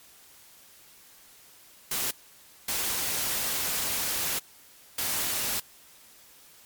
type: noise bursts at uneven times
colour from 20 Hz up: white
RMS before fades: -29 dBFS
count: 3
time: 1.91-2.11 / 2.68-4.39 / 4.98-5.6 s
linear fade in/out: 5 ms
effects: white hiss -54 dBFS RMS until 6.65 s + MP3 96 kbps